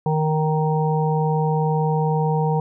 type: harmonic tone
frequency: 155.56 Hz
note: D#3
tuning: in tune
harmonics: 1 / 3 / 5 / 6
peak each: -19 / -24 / -26 / -27 dBFS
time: 0.06-2.6 s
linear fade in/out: 2 ms
effects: none